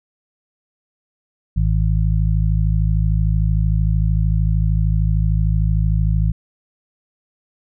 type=harmonic tone; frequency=53.2 Hz; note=G#1; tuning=42 cents sharp; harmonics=1 / 2 / 3; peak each=-16 / -19 / -21 dBFS; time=1.56-6.32 s; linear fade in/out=10 ms; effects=none